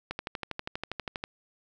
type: click train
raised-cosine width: 0.3 ms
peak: -17 dBFS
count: 15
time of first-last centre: 0.11-1.239 s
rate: 12.4 Hz
effects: none